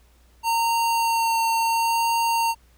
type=tone with vibrato; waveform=square; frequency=917 Hz; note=A#5; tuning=29 cents flat; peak=-20 dBFS; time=0.43-2.55 s; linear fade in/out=50 ms; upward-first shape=sine; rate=0.72 Hz; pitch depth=12 cents each way; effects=added 60 Hz sine -54 dBFS peak until 2.77 s + pink hiss -61 dBFS RMS until 2.77 s